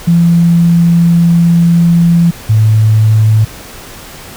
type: tone pair in turn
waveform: sine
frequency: 169.9 / 109.02 Hz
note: F3 / A2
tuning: -47 / -15 cents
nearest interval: minor sixth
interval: 768 cents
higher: first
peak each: -4 dBFS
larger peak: neither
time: 0.07-2.31 / 2.49-3.45 s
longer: first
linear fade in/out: 10 ms
effects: pink hiss -30 dBFS RMS until 4.36 s